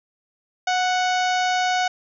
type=harmonic tone with a mistuned harmonic; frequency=740 Hz; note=F#5; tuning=in tune; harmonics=1 / 2 / 3 / 4 / 5 / 6 / 7 / 8 / 9; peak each=-20 / -26 / -30 / -32 / -34 / -36 / -37 / -38 / -39 dBFS; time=0.67-1.88 s; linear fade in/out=5 ms; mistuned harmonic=1; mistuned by=-19 cents; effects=none